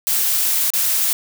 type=noise with dropouts; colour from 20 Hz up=blue; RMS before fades=-18 dBFS; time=0.07-1.13 s; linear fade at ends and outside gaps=0 ms; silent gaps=0.703-0.736 s; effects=none